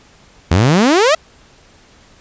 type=exponential sweep; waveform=sawtooth; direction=up; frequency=78.7 to 668 Hz; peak=-5 dBFS; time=0.51-1.15 s; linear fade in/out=5 ms; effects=pink hiss -47 dBFS RMS until 2.2 s + resampled to 16000 Hz